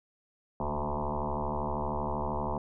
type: tone with frequency modulation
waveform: sine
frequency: 440 Hz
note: A4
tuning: in tune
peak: -29 dBFS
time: 0.6-2.58 s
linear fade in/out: 2 ms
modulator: 72.7 Hz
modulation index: 8
effects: none